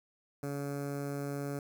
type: tone with notch filter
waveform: 15% pulse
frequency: 141.7 Hz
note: C#3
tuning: 38 cents sharp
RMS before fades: -37 dBFS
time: 0.43-1.59 s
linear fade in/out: 2 ms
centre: 3200 Hz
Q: 0.54
effects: none

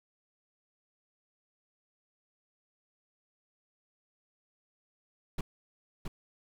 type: noise with echo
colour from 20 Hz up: brown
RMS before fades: -32 dBFS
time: 5.38-5.41 s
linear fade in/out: 5 ms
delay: 670 ms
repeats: 1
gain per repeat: -4 dB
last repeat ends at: 6.08 s
effects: none

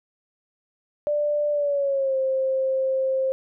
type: tone with pitch glide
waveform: sine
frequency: 590 to 528.7 Hz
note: D5 to C5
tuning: +8 to +18 cents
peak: -20 dBFS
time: 1.07-3.32 s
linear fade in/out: 0 ms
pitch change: -190 cents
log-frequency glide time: 1.51-2.17 s
effects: none

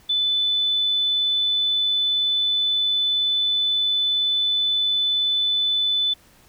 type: tone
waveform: sine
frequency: 3501 Hz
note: A7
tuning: 9 cents flat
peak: -18 dBFS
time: 0.09-6.14 s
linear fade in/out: 10 ms
effects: pink hiss -54 dBFS RMS until 6.48 s

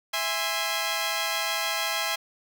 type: chord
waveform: 10% pulse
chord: E augmented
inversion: none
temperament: equal with one note detuned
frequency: 659.3 / 822.5 / 1046.5 Hz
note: E5 / G#5 / B#5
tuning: 0 / -17 / 0 cents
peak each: -22 dBFS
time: 0.13-2.16 s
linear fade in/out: 10 ms
effects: none

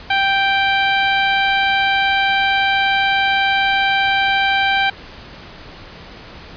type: tone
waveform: 15% pulse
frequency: 784 Hz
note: G5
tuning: in tune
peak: -7 dBFS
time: 0.1-4.9 s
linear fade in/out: 5 ms
effects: pink hiss -37 dBFS RMS until 6.56 s + resampled to 11025 Hz

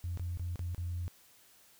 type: tone with dropouts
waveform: sine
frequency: 87.2 Hz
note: F2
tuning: 2 cents flat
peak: -33 dBFS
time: 0.04-1.08 s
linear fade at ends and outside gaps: 0 ms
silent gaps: 0.174-0.196 / 0.373-0.396 / 0.558-0.593 / 0.747-0.78 s
effects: tanh soft clip ceiling -29 dBFS + white hiss -62 dBFS RMS until 1.79 s

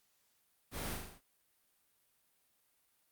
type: noise with echo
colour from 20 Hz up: pink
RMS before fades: -42 dBFS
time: 0.71-0.98 s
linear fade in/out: 50 ms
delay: 39 ms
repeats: 6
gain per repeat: -3 dB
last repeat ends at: 1.214 s
effects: white hiss -75 dBFS RMS until 3.11 s + Opus 48 kbps

